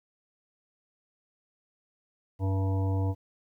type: harmonic tone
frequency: 96.1 Hz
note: G2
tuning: 34 cents flat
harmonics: 1 / 3 / 5 / 7 / 9 / 10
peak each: -25 / -35 / -39 / -42 / -44 / -45 dBFS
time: 2.39-3.15 s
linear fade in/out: 50 ms
effects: 11-bit